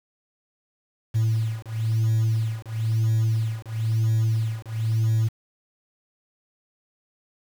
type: beating tone pair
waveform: sine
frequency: 111 / 112 Hz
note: A2 / A2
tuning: +16 / +31 cents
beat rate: 1 Hz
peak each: -22 dBFS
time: 1.14-5.29 s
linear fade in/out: 20 ms
effects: tanh soft clip ceiling -16 dBFS + 7-bit